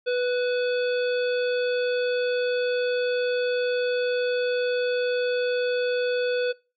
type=harmonic tone with a mistuned harmonic; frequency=493.9 Hz; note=B4; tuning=in tune; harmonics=1 / 3 / 5 / 7 / 9; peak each=-22 / -32 / -36 / -39 / -41 dBFS; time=0.06-6.53 s; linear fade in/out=20 ms; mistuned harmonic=5; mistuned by=+59 cents; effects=noise-tail reverb RT60 0.3 s tail -23 dB re dry